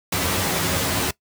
pink noise with comb filter, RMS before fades -22 dBFS, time 0.12-1.11 s, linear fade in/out 5 ms, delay 11 ms, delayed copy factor +0.7, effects noise-tail reverb RT60 0.1 s tail -20 dB re dry + high-pass 80 Hz 12 dB/octave

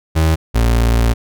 35% pulse tone pair in turn, 79.9 / 57.8 Hz, D#2 / A#1, +47 / -14 cents, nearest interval tritone, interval 561 cents, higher first, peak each -9 dBFS, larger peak neither, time 0.15-0.36 / 0.54-1.14 s, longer second, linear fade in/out 20 ms, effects none

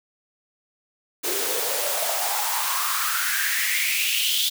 white noise with high-pass filter sweep, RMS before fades -24 dBFS, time 1.23-4.5 s, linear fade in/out 20 ms, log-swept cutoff 360 to 3500 Hz, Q 5.6, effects none

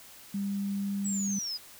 sine tone, 199.3 Hz, G3, 29 cents sharp, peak -29 dBFS, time 0.34-1.39 s, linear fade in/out 5 ms
sine linear sweep, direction down, 7902 to 4853 Hz, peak -32 dBFS, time 1.04-1.58 s, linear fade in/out 20 ms
effects white hiss -51 dBFS RMS until 1.79 s

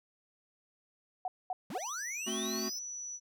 sine tone bursts, 740 Hz, F#5, in tune, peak -32 dBFS, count 3, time 1.25-1.78 s, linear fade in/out 2 ms, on 30 ms, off 220 ms
square linear sweep, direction up, 146.2 to 5390 Hz, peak -40 dBFS, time 1.7-2.79 s, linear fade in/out 2 ms
sine tone, 5920 Hz, F#8, in tune, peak -39 dBFS, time 1.78-3.2 s, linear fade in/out 50 ms
square chord, F# diminished, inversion first, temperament equal with one note detuned, 220 / 263.3 / 370 Hz, A3 / C4 / F#4, 0 / +11 / 0 cents, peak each -39 / -43 / -40 dBFS, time 2.26-2.7 s, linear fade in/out 20 ms
effects none

